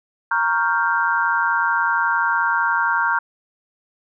sine chord, G half-diminished seventh, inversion first, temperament equal, 932.3 / 1108.7 / 1396.9 / 1568 Hz, Bb5 / Db6 / F6 / G6, 0 / 0 / 0 / 0 cents, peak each -21 / -25 / -21 / -22 dBFS, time 0.31-3.19 s, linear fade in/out 5 ms, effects none

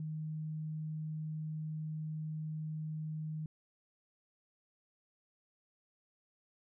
sine tone, 155.56 Hz, D#3, in tune, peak -37 dBFS, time 0-3.46 s, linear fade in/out 2 ms, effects none

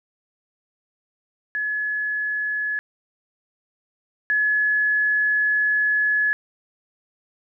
sine tone pair in turn, 1702 / 1702 Hz, G#6 / G#6, +42 / +42 cents, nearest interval unison, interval 0 cents, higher neither, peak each -22 / -17 dBFS, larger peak second, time 1.55-2.79 / 4.3-6.33 s, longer second, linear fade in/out 0 ms, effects none

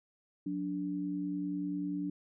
sine tone pair together, 181.1 / 291.2 Hz, F#3 / D4, -37 / -15 cents, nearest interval minor sixth, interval 822 cents, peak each -38 / -34 dBFS, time 0.46-2.1 s, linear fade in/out 5 ms, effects none

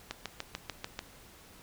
click train, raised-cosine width 0.2 ms, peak -18 dBFS, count 7, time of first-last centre 0.11-0.991 s, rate 6.81 Hz, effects pink hiss -55 dBFS RMS until 1.62 s

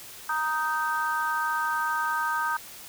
sine chord, Eb major, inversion second, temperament just, 933.4 / 1244.5 / 1555.6 Hz, Bb5 / Eb6 / G6, +2 / 0 / -14 cents, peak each -29 dBFS, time 0.29-2.57 s, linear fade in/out 5 ms, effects white hiss -44 dBFS RMS until 2.88 s

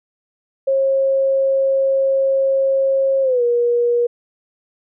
sine tone with pitch glide, 540 to 478.3 Hz, C#5 to A#4, -45 to +44 cents, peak -13 dBFS, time 0.67-4.07 s, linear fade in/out 10 ms, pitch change -211 cents, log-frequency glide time 3.22-3.43 s, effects none

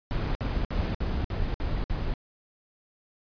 brown noise bursts, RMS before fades -28 dBFS, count 7, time 0.11-2.138 s, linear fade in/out 0 ms, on 240 ms, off 58 ms, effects resampled to 11025 Hz

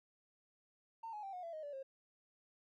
triangle tone with pitch steps, 908 / 842.3 / 781.4 / 724.9 / 672.4 / 623.8 / 578.7 / 536.8 Hz, A#5 / G#5 / G5 / F#5 / E5 / D#5 / D5 / C5, -46 / +24 / -6 / -36 / +34 / +4 / -26 / +44 cents, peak -40 dBFS, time 1.03-1.83 s, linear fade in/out 10 ms, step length 100 ms, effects tanh soft clip ceiling -41 dBFS

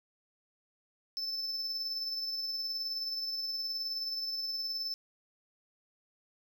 triangle tone with tremolo, 5274 Hz, E8, in tune, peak -31 dBFS, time 1.17-4.94 s, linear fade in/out 0 ms, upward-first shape sine, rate 19 Hz, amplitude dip 35%, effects none

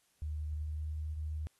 sine tone with pitch glide, 76 to 77.02 Hz, D#2 to D#2, -40 to -17 cents, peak -35 dBFS, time 0.22-1.47 s, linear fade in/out 0 ms, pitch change +23 cents, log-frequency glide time 0.51-0.93 s, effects white hiss -73 dBFS RMS until 1.59 s + AAC 32 kbps

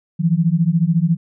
sine beating tone pair, 160.2 / 174.2 Hz, E3 / F3, -49 / -4 cents, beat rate 14 Hz, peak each -16 dBFS, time 0.19-1.17 s, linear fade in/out 20 ms, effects none

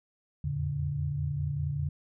sine tone cluster, 82.5 / 87.5 / 112.6 / 143.5 Hz, E2 / F2 / A2 / D3, +2 / +4 / +40 / -40 cents, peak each -37 / -37 / -39 / -30 dBFS, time 0.44-1.89 s, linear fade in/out 5 ms, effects none

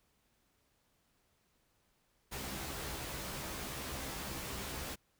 pink noise with comb filter, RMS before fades -42 dBFS, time 2.31-4.96 s, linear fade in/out 20 ms, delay 15 ms, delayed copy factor +0.75, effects pink hiss -75 dBFS RMS until 5.19 s

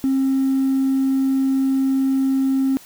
sine tone with hard clipping, 267.7 Hz, C4, 40 cents sharp, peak -16 dBFS, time 0.04-2.77 s, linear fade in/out 0 ms, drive 1 dB, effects white hiss -45 dBFS RMS until 2.85 s

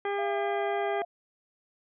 harmonic tone, 402.8 Hz, G4, 47 cents sharp, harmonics 1 / 2 / 3 / 4 / 5 / 6 / 8, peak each -30 / -33 / -40 / -40 / -40 / -47 / -49 dBFS, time 0.05-1.02 s, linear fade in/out 2 ms
sine tone with vibrato, 680 Hz, F5, 46 cents flat, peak -32 dBFS, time 0.18-1.05 s, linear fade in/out 10 ms, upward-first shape sine, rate 3.8 Hz, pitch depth 24 cents each way
effects none

